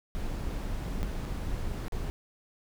brown noise with dropouts, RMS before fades -33 dBFS, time 0.15-2.1 s, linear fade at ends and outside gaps 0 ms, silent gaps 1.023-1.03 / 1.252-1.257 / 1.882-1.922 s, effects none

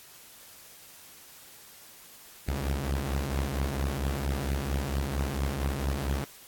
sawtooth beating tone pair, 66.5 / 70.9 Hz, C2 / C#2, +29 / +40 cents, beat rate 4.4 Hz, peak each -27 dBFS, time 2.48-6.24 s, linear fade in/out 0 ms, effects white hiss -51 dBFS RMS until 6.47 s + AAC 64 kbps

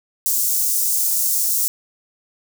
white high-pass noise, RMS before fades -19 dBFS, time 0.26-1.68 s, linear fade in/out 0 ms, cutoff 6100 Hz, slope 24 dB/octave, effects none

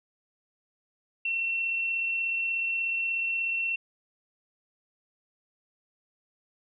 sine tone with amplitude modulation, 2710 Hz, E7, 47 cents sharp, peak -25 dBFS, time 1.25-3.76 s, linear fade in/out 5 ms, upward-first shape sine, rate 36.6 Hz, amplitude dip 25%, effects none

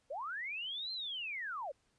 sine linear two-way sweep, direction up then down, 493.9 to 4186 to 493.9 Hz, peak -38 dBFS, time 0.1-1.72 s, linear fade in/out 10 ms, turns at 0.92 s, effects pink hiss -75 dBFS RMS until 1.98 s + resampled to 22050 Hz

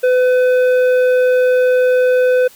sine tone with tanh clipping, 504 Hz, B4, 35 cents sharp, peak -11 dBFS, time 0.03-2.48 s, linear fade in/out 10 ms, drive 9 dB, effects white hiss -44 dBFS RMS until 2.55 s

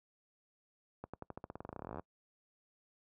accelerating click train, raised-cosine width 1 ms, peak -29 dBFS, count 25, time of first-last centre 1.04-1.996 s, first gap 96 ms, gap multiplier 0.91, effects noise-tail reverb RT60 0.1 s tail -24 dB re dry + high-pass 60 Hz 12 dB/octave

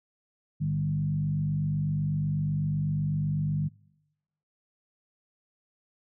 sine tone with frequency modulation, 151.6 Hz, D#3, 45 cents flat, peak -25 dBFS, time 0.6-3.69 s, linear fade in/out 20 ms, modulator 48 Hz, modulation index 0.71, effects noise-tail reverb RT60 1.0 s tail -25 dB re dry

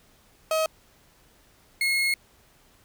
35% pulse tone pair in turn, 635 / 2163 Hz, D#5 / C#7, +35 / -43 cents, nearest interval octave + major sixth, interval 2122 cents, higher second, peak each -20 dBFS, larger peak neither, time 0.51-0.66 / 1.81-2.14 s, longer second, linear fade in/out 2 ms, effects pink hiss -59 dBFS RMS until 2.84 s

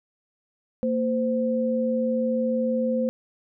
sine tone pair together, 230 / 516.3 Hz, A#3 / C5, -23 / -23 cents, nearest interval octave + major second, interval 1400 cents, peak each -24 / -24 dBFS, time 0.83-3.09 s, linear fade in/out 0 ms, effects none

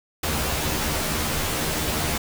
pink noise with comb filter, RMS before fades -25 dBFS, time 0.23-2.18 s, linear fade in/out 5 ms, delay 13 ms, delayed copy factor +0.9, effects none

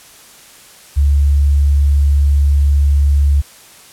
sine tone, 71.2 Hz, C#2, 47 cents sharp, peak -8 dBFS, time 0.96-3.42 s, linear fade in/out 20 ms, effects white hiss -41 dBFS RMS until 3.92 s + low-pass 12000 Hz 12 dB/octave

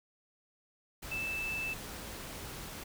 sine tone in noise, 2637 Hz, E7, in tune, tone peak -34 dBFS, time 1.11-1.74 s, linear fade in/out 10 ms, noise pink, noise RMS -44 dBFS, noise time 1.02-2.84 s, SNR +7 dB, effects none

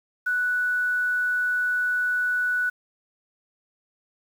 sine tone, 1480 Hz, F#6, in tune, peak -21 dBFS, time 0.26-2.7 s, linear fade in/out 10 ms, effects 8-bit

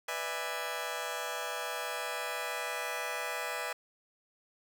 15% pulse chord, E dominant seventh, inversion second, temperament just, 494.4 / 593.3 / 659.3 / 824.1 Hz, B4 / D5 / E5 / G#5, +2 / +18 / 0 / -14 cents, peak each -34 dBFS, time 0.08-3.73 s, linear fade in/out 5 ms, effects none

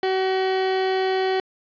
30% pulse tone, 378.2 Hz, F#4, 38 cents sharp, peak -17 dBFS, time 0.03-1.4 s, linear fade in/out 2 ms, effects resampled to 11025 Hz + 8-bit

